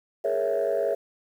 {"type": "chord", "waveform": "sine", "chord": "A# half-diminished seventh", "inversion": "third", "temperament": "equal", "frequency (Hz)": [415.3, 466.2, 554.4, 659.3], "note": ["G#4", "A#4", "C#5", "E5"], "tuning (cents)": [0, 0, 0, 0], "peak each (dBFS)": [-28, -28, -26, -26], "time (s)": [0.24, 0.95], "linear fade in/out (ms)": 10, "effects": ["tanh soft clip ceiling -17 dBFS", "9-bit"]}